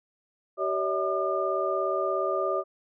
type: tone cluster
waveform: sine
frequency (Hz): 384.5 / 565 / 642 / 1206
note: G4 / C#5 / E5 / D6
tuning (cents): -33 / +33 / -46 / +46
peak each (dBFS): -30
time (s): 0.57-2.64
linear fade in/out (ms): 50
effects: none